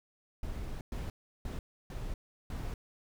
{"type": "noise bursts at uneven times", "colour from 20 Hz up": "brown", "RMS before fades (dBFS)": -38, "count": 5, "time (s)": [[0.43, 0.81], [0.92, 1.1], [1.45, 1.59], [1.9, 2.14], [2.5, 2.74]], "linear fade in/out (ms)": 2, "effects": []}